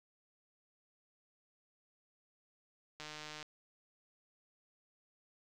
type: click train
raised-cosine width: 0.2 ms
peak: -29 dBFS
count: 66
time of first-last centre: 3-3.428 s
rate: 152 Hz
effects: none